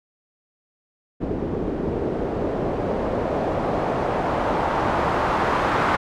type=noise with low-pass filter sweep; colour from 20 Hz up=white; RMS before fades=-23 dBFS; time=1.2-5.97 s; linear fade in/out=20 ms; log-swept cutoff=350 to 1200 Hz; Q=1.4; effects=none